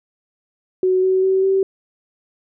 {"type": "tone with pitch steps", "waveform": "sine", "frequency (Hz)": [371.6, 376.1, 380.7, 385.4], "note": ["F#4", "F#4", "F#4", "G4"], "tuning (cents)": [7, 28, 49, -29], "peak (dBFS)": -13, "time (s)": [0.83, 1.63], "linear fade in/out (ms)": 2, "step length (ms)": 200, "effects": []}